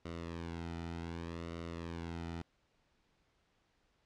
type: tone with flanger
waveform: sawtooth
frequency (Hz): 84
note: E2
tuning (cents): +33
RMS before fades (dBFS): -43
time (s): 0.05-2.42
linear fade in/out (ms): 5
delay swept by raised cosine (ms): 1.2 to 1.83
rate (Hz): 0.66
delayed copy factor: -0.7
effects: pink hiss -75 dBFS RMS until 4.05 s + low-pass 5000 Hz 12 dB/octave